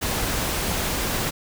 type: noise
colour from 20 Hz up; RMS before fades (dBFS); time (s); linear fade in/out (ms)
pink; -25; 0.01-1.31; 20
effects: none